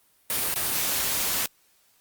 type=noise with dropouts; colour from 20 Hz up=white; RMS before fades=-26 dBFS; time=0.3-1.46 s; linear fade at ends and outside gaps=1 ms; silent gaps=0.541-0.559 s; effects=white hiss -63 dBFS RMS until 2 s + Opus 32 kbps